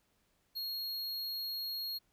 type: tone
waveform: square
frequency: 4289 Hz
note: C8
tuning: 42 cents sharp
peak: -37 dBFS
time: 0.55-1.99 s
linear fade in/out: 20 ms
effects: pink hiss -75 dBFS RMS until 2.12 s